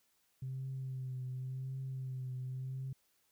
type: tone with vibrato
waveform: sine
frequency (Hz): 130.3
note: C3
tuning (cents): -7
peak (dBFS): -37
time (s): 0.42-2.93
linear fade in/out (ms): 5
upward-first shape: triangle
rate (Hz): 0.91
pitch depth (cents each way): 39
effects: tanh soft clip ceiling -34 dBFS + white hiss -75 dBFS RMS until 3.31 s